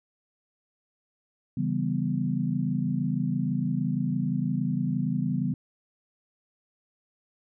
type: chord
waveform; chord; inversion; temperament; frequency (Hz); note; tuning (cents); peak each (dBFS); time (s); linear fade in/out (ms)
sine; C# half-diminished seventh; none; equal; 138.59 / 164.81 / 196 / 246.9; C#3 / E3 / G3 / B3; 0 / 0 / 0 / 0; -30; 1.57-5.54; 5
effects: none